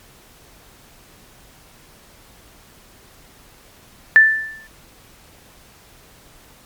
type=tone with exponential decay; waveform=sine; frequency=1764 Hz; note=A6; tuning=4 cents sharp; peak=-3 dBFS; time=4.16-4.67 s; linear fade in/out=0 ms; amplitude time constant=110 ms; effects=pink hiss -48 dBFS RMS until 6.65 s + MP3 96 kbps